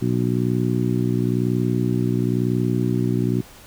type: harmonic tone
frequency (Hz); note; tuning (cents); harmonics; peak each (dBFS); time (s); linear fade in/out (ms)
61; B1; -21; 2 / 3 / 4 / 5 / 6; -22 / -24 / -25 / -26 / -27; 0.01-3.42; 20
effects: pink hiss -45 dBFS RMS until 3.66 s